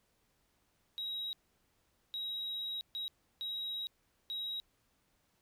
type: tone bursts at uneven times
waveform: sine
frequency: 3829 Hz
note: A#7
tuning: 46 cents sharp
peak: -35 dBFS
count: 5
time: 0.98-1.33 / 2.14-2.81 / 2.95-3.08 / 3.41-3.87 / 4.3-4.6 s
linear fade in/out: 0 ms
effects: tanh soft clip ceiling -34 dBFS + pink hiss -75 dBFS RMS until 5.41 s